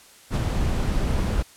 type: noise with ADSR envelope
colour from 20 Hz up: brown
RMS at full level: -20 dBFS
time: 0.3-1.43 s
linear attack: 52 ms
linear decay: 33 ms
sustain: -3 dB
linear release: 14 ms
effects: white hiss -50 dBFS RMS until 1.56 s + low-pass 11000 Hz 12 dB/octave